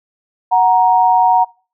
sine tone pair together, 740 / 936.7 Hz, F#5 / A#5, 0 / +8 cents, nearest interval major third, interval 408 cents, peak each -11 dBFS, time 0.51-1.45 s, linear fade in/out 20 ms, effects noise-tail reverb RT60 0.4 s tail -25 dB re dry

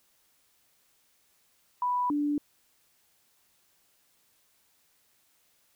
sine tone pair in turn, 987 / 292.4 Hz, B5 / D4, -1 / -7 cents, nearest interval octave + major sixth, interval 2106 cents, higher first, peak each -25 dBFS, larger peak neither, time 1.82-2.1 / 2.1-2.38 s, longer neither, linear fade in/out 2 ms, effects white hiss -68 dBFS RMS until 5.75 s

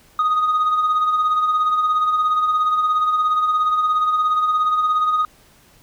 sine tone with tremolo, 1244.5 Hz, D#6, in tune, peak -11 dBFS, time 0.19-5.25 s, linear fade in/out 2 ms, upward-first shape sine, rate 17 Hz, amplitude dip 50%, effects tanh soft clip ceiling -13 dBFS + pink hiss -52 dBFS RMS until 5.82 s

